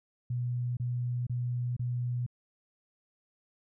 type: tone bursts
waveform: sine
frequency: 122.5 Hz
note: B2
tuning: 14 cents flat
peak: -29 dBFS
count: 4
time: 0.3-2.264 s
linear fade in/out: 5 ms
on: 470 ms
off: 28 ms
effects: none